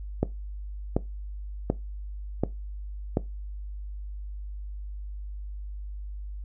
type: click train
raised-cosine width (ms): 2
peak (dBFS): -9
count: 5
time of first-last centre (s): 0.23-3.171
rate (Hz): 1.36
effects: noise-tail reverb RT60 0.2 s tail -18 dB re dry + added 50 Hz sine -34 dBFS peak until 6.44 s